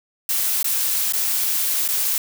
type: noise with dropouts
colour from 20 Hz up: blue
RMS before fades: -21 dBFS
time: 0.29-2.18 s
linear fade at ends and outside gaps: 2 ms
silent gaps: 0.629-0.643 / 1.124-1.134 / 1.879-1.887 s
effects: none